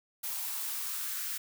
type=noise with high-pass filter sweep; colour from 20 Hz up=blue; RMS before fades=-36 dBFS; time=0.23-1.38 s; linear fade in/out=10 ms; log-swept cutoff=740 to 1500 Hz; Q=2.3; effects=none